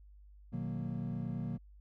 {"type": "chord", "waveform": "triangle", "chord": "B major seventh", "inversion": "none", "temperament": "equal", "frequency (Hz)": [123.47, 155.56, 185, 233.1], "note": ["B2", "D#3", "F#3", "A#3"], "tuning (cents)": [0, 0, 0, 0], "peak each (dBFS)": [-38, -39, -39, -39], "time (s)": [0.52, 1.58], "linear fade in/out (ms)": 20, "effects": ["tanh soft clip ceiling -23 dBFS", "added 50 Hz sine -54 dBFS peak until 1.8 s"]}